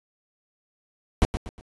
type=noise with echo; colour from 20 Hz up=brown; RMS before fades=-17 dBFS; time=1.22-1.25 s; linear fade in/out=0 ms; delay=120 ms; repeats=3; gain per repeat=-9 dB; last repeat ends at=1.61 s; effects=resampled to 24000 Hz